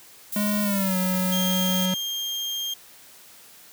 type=noise; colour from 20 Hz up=violet; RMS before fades=-30 dBFS; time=0.32-1.86 s; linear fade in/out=5 ms
type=tone with pitch glide; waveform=square; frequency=207.7 to 185.04 Hz; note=G#3 to F#3; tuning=0 to 0 cents; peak=-23 dBFS; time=0.36-1.94 s; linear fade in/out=2 ms; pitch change=-200 cents; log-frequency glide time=0.62-0.97 s
type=tone; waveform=35% pulse; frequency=3207 Hz; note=G7; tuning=39 cents sharp; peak=-25 dBFS; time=1.32-2.74 s; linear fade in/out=5 ms
effects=white hiss -49 dBFS RMS until 3.72 s + high-pass 100 Hz 12 dB/octave